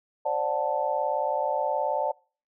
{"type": "chord", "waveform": "sine", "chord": "D dominant seventh", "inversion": "third", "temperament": "just", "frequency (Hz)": [528.6, 587.3, 734.2, 881], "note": ["C5", "D5", "F#5", "A5"], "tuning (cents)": [18, 0, -14, 2], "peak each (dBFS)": [-32, -28, -31, -28], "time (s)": [0.25, 2.12], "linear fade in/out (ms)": 10, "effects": ["noise-tail reverb RT60 0.4 s tail -26 dB re dry"]}